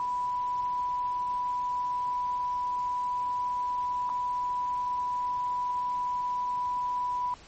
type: tone with dropouts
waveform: sine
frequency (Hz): 987.8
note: B5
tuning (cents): 0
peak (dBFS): -27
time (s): 0-7.34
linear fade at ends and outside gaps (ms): 1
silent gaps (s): 4.093-4.099
effects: pink hiss -52 dBFS RMS until 7.47 s + MP3 32 kbps